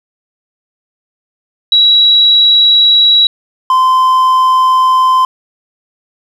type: tone pair in turn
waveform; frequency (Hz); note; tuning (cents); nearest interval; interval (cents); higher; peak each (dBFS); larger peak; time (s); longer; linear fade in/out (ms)
sine / triangle; 3890 / 1032.2; B7 / C6; -27 / -24; octave + major seventh; 2297; first; -4; neither; 1.72-3.27 / 3.7-5.25; neither; 2
effects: 7-bit